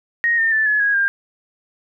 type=tone with pitch steps; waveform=sine; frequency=1871 / 1813.5 / 1757.8 / 1703.9 / 1651.5 / 1600.8 Hz; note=A#6 / A#6 / A6 / G#6 / G#6 / G6; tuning=+6 / -48 / -2 / +44 / -10 / +36 cents; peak=-14 dBFS; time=0.24-1.08 s; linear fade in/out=0 ms; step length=140 ms; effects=none